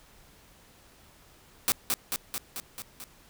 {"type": "noise with echo", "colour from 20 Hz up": "white", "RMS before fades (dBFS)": -24, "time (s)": [1.68, 1.72], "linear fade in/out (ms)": 0, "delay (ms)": 220, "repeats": 6, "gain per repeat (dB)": -3, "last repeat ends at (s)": 3.04, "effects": ["pink hiss -57 dBFS RMS until 3.29 s"]}